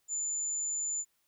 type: tone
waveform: sine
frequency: 7050 Hz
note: A8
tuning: 2 cents sharp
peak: -31 dBFS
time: 0.08-1.05 s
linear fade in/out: 50 ms
effects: white hiss -75 dBFS RMS until 1.27 s